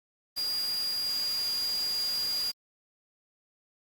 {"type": "tone in noise", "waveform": "sine", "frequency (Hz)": 4829, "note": "D8", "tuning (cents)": 47, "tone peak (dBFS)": -28, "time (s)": [0.36, 2.52], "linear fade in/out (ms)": 20, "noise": "white", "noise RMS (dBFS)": -40, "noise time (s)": [0.36, 2.52], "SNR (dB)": 9, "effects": ["Opus 32 kbps"]}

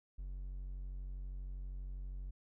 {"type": "tone", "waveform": "triangle", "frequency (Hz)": 46.25, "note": "F#1", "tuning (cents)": 0, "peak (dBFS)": -39, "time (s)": [0.18, 2.31], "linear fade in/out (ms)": 10, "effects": []}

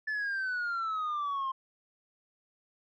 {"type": "exponential sweep", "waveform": "sine", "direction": "down", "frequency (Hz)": [1750, 1050], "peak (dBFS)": -28, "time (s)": [0.07, 1.52], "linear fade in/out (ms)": 10, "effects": ["tanh soft clip ceiling -29 dBFS"]}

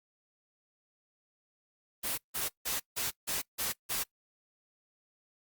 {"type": "noise bursts", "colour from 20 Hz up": "white", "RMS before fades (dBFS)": -33, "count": 7, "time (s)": [2.03, 4.04], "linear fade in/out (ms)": 20, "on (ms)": 150, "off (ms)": 160, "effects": ["noise-tail reverb RT60 0.1 s tail -22 dB re dry", "Opus 32 kbps"]}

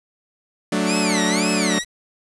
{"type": "chord", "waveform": "sawtooth", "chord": "D major", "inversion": "first", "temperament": "equal", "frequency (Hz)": [185, 220, 293.7], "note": ["F#3", "A3", "D4"], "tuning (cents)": [0, 0, 0], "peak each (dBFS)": -19, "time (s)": [0.72, 1.79], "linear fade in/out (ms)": 5}
{"type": "tone with vibrato", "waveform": "15% pulse", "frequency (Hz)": 2200, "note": "C#7", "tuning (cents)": -14, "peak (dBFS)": -16, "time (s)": [0.85, 1.85], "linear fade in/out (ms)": 50, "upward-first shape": "sine", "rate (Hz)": 1.9, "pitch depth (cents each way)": 280}
{"effects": ["resampled to 24000 Hz", "7-bit"]}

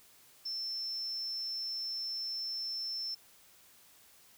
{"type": "tone", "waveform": "sine", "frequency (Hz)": 5340, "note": "E8", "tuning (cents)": 22, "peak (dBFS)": -35, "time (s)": [0.45, 3.15], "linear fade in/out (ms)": 10, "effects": ["white hiss -61 dBFS RMS until 4.37 s"]}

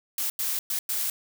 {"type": "noise bursts at uneven times", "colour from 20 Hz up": "blue", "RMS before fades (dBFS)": -28, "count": 4, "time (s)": [[0.18, 0.3], [0.39, 0.59], [0.7, 0.79], [0.89, 1.1]], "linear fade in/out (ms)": 2, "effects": []}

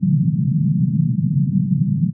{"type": "band-pass noise", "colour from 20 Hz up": "pink", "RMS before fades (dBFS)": -17, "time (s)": [0, 2.13], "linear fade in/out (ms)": 50, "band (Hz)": [130, 200], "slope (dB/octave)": 48, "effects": []}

